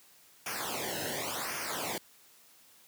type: noise with flanger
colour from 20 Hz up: pink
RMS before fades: -36 dBFS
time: 0.46-1.98 s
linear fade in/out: 2 ms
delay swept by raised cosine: 0.25 to 0.87 ms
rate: 0.91 Hz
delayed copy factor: -0.85
effects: white hiss -60 dBFS RMS until 2.87 s + high-pass 100 Hz 12 dB/octave